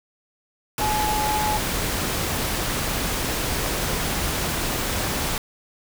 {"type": "tone in noise", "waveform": "sine", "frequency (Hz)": 850, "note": "G#5", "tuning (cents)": 40, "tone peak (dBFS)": -22, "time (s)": [0.81, 1.57], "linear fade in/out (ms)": 2, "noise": "pink", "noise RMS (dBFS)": -25, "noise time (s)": [0.78, 5.38], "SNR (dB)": 0, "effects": []}